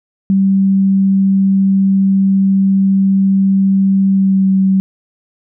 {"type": "tone with pitch glide", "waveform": "sine", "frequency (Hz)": [193.9, 191.56], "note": ["G3", "G3"], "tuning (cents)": [-19, -40], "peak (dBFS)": -8, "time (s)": [0.3, 4.8], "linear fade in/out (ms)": 0, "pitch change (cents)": -21, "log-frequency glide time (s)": [4.11, 4.49], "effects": []}